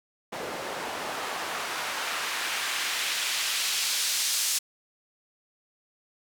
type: noise with band-pass filter sweep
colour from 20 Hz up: white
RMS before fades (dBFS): -30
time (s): 0.32-4.59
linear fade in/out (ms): 10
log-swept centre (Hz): 480 to 6000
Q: 0.82
effects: none